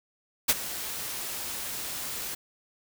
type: noise with ADSR envelope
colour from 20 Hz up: white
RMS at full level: -19 dBFS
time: 0.48-2.35 s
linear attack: 17 ms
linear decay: 36 ms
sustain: -16 dB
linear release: 9 ms
effects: none